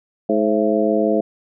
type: harmonic tone with a mistuned harmonic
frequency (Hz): 106.5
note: G#2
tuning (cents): +44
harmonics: 2 / 3 / 4 / 5 / 6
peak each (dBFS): -21 / -21 / -21 / -21 / -21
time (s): 0.29-1.21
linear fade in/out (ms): 5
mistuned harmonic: 6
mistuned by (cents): +76
effects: none